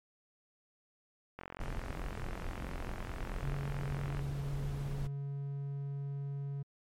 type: click train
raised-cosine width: 0.5 ms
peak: -28 dBFS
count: 126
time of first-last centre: 1.39-4.193 s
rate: 44.6 Hz
type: noise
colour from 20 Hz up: brown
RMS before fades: -40 dBFS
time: 1.6-5.07 s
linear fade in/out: 2 ms
type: tone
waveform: triangle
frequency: 140.1 Hz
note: C#3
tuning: 19 cents sharp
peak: -34 dBFS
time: 3.43-6.63 s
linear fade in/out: 10 ms
effects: MP3 64 kbps